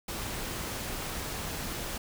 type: noise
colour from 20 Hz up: pink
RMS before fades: -36 dBFS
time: 0.08-1.98 s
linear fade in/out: 5 ms
effects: none